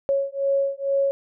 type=beating tone pair; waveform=sine; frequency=551 / 553.2 Hz; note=C#5 / C#5; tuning=-11 / -4 cents; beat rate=2.2 Hz; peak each=-23 dBFS; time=0.09-1.11 s; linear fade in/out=0 ms; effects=none